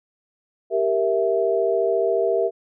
sine chord, E diminished, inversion first, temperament equal, 392 / 466.2 / 659.3 Hz, G4 / Bb4 / E5, 0 / 0 / 0 cents, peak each -22 dBFS, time 0.7-2.51 s, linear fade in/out 50 ms, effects none

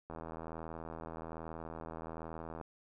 click train, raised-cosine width 1 ms, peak -30 dBFS, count 205, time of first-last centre 0.1-2.612 s, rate 81.2 Hz, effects none

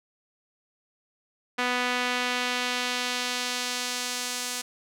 sawtooth tone with band-pass filter sweep, 247.6 Hz, B3, 5 cents sharp, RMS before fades -29 dBFS, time 1.58-4.62 s, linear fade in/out 10 ms, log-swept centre 2000 to 7300 Hz, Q 0.87, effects none

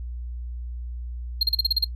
triangle tone bursts, 4212 Hz, C8, 11 cents sharp, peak -15 dBFS, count 8, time 1.41-1.845 s, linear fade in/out 5 ms, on 22 ms, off 37 ms, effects noise-tail reverb RT60 0.1 s tail -20 dB re dry + added 60 Hz sine -30 dBFS peak until 1.95 s

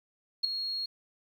sine tone with ADSR envelope, 4293 Hz, C8, 44 cents sharp, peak -20 dBFS, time 0.43-0.86 s, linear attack 16 ms, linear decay 4 ms, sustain -11 dB, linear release 8 ms, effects 10-bit

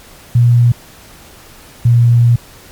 sine tone pair in turn, 120 / 118.96 Hz, B2 / A#2, -49 / +36 cents, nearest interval unison, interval 15 cents, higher first, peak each -5 dBFS, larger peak neither, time 0.35-0.72 / 1.85-2.36 s, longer second, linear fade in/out 5 ms, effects pink hiss -39 dBFS RMS until 2.71 s + MP3 96 kbps

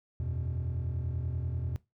triangle chord, E suspended second, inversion none, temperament just, 82.41 / 92.71 / 123.61 Hz, E2 / F#2 / B2, 0 / +4 / +2 cents, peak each -31 / -36 / -32 dBFS, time 0.2-1.76 s, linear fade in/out 0 ms, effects noise-tail reverb RT60 0.2 s tail -20 dB re dry + tanh soft clip ceiling -24 dBFS

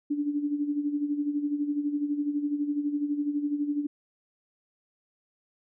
sine tone with tremolo, 291.4 Hz, D4, 13 cents flat, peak -23 dBFS, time 0.1-3.87 s, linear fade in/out 10 ms, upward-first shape sine, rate 12 Hz, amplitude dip 65%, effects none

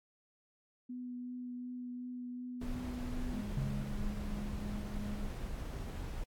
sine tone with vibrato, 247.6 Hz, B3, 5 cents sharp, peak -40 dBFS, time 0.89-3.42 s, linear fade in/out 10 ms, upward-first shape triangle, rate 2.7 Hz, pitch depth 13 cents each way
brown noise, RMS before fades -40 dBFS, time 2.61-6.24 s, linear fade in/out 5 ms
triangle tone with tremolo, 206.8 Hz, G#3, 7 cents flat, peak -37 dBFS, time 3.32-5.3 s, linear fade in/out 20 ms, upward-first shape sine, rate 3 Hz, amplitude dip 45%
sine tone with exponential decay, 136.2 Hz, C#3, 30 cents flat, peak -31 dBFS, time 3.57-4.36 s, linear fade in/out 2 ms, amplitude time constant 170 ms
effects AAC 64 kbps

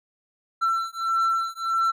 triangle beating tone pair, 1343 / 1344.6 Hz, E6 / E6, +32 / +34 cents, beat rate 1.6 Hz, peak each -23 dBFS, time 0.61-1.92 s, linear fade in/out 20 ms, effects none

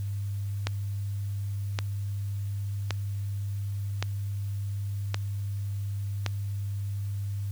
click train, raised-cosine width 0.2 ms, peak -11 dBFS, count 6, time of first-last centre 0.67-6.263 s, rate 0.894 Hz, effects added 100 Hz sine -29 dBFS peak until 7.51 s + white hiss -55 dBFS RMS until 7.51 s

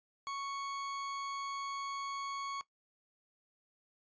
40% pulse tone, 1108.7 Hz, C#6, in tune, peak -37 dBFS, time 0.27-2.61 s, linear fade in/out 0 ms, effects noise-tail reverb RT60 0.1 s tail -18 dB re dry + resampled to 16000 Hz

